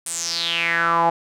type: tone with band-pass filter sweep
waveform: sawtooth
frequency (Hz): 168.3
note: E3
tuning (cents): +36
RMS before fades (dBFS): -21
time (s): 0.06-1.1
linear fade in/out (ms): 5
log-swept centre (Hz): 9300 to 780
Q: 5.9
effects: none